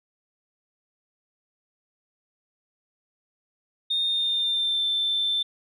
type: tone with pitch glide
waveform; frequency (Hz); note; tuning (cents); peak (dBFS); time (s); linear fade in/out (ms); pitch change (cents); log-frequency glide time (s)
sine; 3664 to 3549; A#7 to A7; -31 to +14; -21; 3.9-5.43; 10; -55; 4.04-4.85
effects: tanh soft clip ceiling -17 dBFS